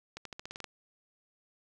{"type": "accelerating click train", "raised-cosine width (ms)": 0.2, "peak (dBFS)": -24, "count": 9, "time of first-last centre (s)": [0.17, 0.643], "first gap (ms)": 83, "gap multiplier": 0.9, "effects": []}